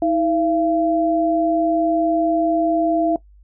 sine tone pair together, 320.9 / 680 Hz, E4 / F5, -46 / -46 cents, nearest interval octave + minor second, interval 1300 cents, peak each -18 dBFS, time 0.02-3.16 s, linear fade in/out 2 ms, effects noise-tail reverb RT60 0.1 s tail -18 dB re dry + added 50 Hz sine -45 dBFS peak until 3.43 s

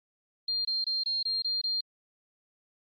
sine tone bursts, 4200 Hz, C8, 6 cents sharp, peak -27 dBFS, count 7, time 0.48-1.808 s, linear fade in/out 5 ms, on 170 ms, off 23 ms, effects Opus 48 kbps

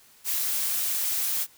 blue noise, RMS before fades -27 dBFS, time 0.24-1.47 s, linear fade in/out 50 ms, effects white hiss -56 dBFS RMS until 1.57 s

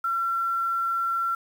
sine tone with quantisation, 1358 Hz, F6, 49 cents flat, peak -23 dBFS, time 0.04-1.35 s, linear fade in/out 5 ms, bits 8, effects none

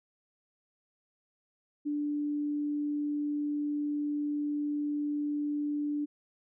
sine tone, 293.7 Hz, D4, in tune, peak -29 dBFS, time 1.85-6.06 s, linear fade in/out 20 ms, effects none

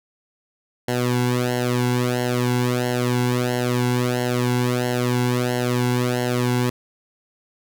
sawtooth tone with flanger, 123.47 Hz, B2, in tune, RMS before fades -21 dBFS, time 0.88-6.7 s, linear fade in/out 5 ms, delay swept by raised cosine 0.82 to 1.66 ms, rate 1.5 Hz, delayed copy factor -1, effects none

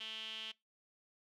sawtooth tone with band-pass filter, 220 Hz, A3, in tune, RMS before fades -45 dBFS, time 0-0.52 s, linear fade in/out 10 ms, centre 3100 Hz, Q 9, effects noise-tail reverb RT60 0.2 s tail -22 dB re dry

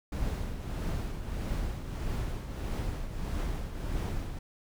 brown noise with tremolo, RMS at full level -31 dBFS, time 0.12-4.39 s, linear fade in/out 5 ms, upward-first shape triangle, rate 1.6 Hz, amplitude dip 60%, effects none

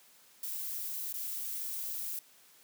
violet noise with dropouts, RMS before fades -38 dBFS, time 0.43-2.19 s, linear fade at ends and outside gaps 2 ms, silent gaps 1.127-1.14 s, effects white hiss -61 dBFS RMS until 2.63 s + high-pass 150 Hz 12 dB/octave

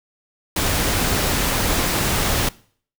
pink noise, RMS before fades -20 dBFS, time 0.56-2.49 s, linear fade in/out 5 ms, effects noise-tail reverb RT60 0.5 s tail -21 dB re dry

